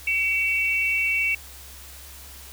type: tone pair together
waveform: sine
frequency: 2265 / 2694 Hz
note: C#7 / E7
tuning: +37 / +37 cents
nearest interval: minor third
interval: 300 cents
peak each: -23 dBFS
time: 0.07-1.35 s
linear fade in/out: 5 ms
effects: added 67 Hz sine -45 dBFS peak until 2.52 s + white hiss -44 dBFS RMS until 2.52 s